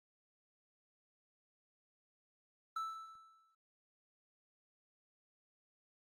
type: tone with exponential decay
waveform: triangle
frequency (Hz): 1318.5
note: E6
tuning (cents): 0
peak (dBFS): -33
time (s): 2.76-3.55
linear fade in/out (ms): 5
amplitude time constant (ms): 170
effects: noise-tail reverb RT60 0.1 s tail -25 dB re dry + Opus 32 kbps